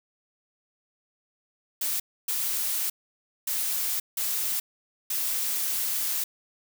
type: noise bursts at uneven times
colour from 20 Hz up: blue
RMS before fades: -28 dBFS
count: 5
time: 1.81-2 / 2.28-2.9 / 3.47-4 / 4.17-4.6 / 5.1-6.24 s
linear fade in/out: 5 ms
effects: none